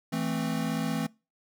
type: chord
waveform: square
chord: A minor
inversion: second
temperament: equal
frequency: 164.81 / 220 / 261.6 Hz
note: E3 / A3 / C4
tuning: 0 / 0 / 0 cents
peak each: -33 dBFS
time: 0.12-1.07 s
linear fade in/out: 10 ms
effects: noise-tail reverb RT60 0.3 s tail -24 dB re dry